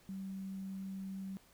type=tone with quantisation; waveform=sine; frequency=192.4 Hz; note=G3; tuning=32 cents flat; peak=-40 dBFS; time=0.09-1.37 s; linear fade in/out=0 ms; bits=11; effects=pink hiss -65 dBFS RMS until 1.53 s